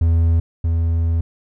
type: tone pair in turn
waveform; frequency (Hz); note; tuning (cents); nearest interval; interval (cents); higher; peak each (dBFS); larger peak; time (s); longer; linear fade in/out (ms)
triangle; 82.9 / 82.9; E2 / E2; +10 / +10; unison; 0; neither; -10 / -13; first; 0.01-0.4 / 0.64-1.21; second; 5
effects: none